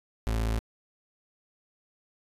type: tone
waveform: 35% pulse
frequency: 55.5 Hz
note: A1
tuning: 16 cents sharp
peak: -24 dBFS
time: 0.27-0.59 s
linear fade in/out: 0 ms
effects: resampled to 32000 Hz